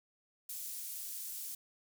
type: high-pass noise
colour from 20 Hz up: pink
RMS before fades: -43 dBFS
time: 0.49-1.55 s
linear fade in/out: 5 ms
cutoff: 9200 Hz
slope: 12 dB/octave
effects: none